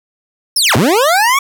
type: linear two-way sweep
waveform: 25% pulse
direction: down then up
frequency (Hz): 5570 to 94.6 to 1142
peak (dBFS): -5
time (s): 0.56-1.39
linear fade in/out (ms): 5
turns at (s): 0.76
effects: none